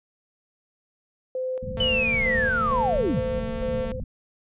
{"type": "tone with tremolo", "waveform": "sine", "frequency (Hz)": 514, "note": "C5", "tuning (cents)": -31, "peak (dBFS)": -25, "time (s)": [1.35, 4], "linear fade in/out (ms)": 2, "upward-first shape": "square", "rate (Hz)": 2.2, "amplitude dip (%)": 55}
{"type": "low-pass noise", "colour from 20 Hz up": "pink", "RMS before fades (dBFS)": -32, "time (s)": [1.62, 4.04], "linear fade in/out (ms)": 5, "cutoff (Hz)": 240, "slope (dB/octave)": 96}
{"type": "tone", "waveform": "sawtooth", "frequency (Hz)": 225.2, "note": "A3", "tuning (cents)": 40, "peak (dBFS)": -28, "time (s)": [1.77, 3.92], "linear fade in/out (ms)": 2}
{"type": "linear sweep", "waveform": "sine", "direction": "down", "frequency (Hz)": [3021, 92.5], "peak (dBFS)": -21, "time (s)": [1.8, 3.2], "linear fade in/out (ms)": 5}
{"effects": ["resampled to 8000 Hz"]}